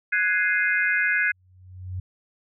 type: chord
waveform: sine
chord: Ab dominant seventh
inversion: third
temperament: equal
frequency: 1480 / 1661.2 / 2093 / 2489 Hz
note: Gb6 / Ab6 / C7 / Eb7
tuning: 0 / 0 / 0 / 0 cents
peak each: -25 / -23 / -25 / -29 dBFS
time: 0.12-1.32 s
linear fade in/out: 10 ms
type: tone with exponential growth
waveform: sine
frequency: 91.9 Hz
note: F#2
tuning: 11 cents flat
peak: -26 dBFS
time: 1.26-2 s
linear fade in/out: 5 ms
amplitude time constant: 160 ms
effects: none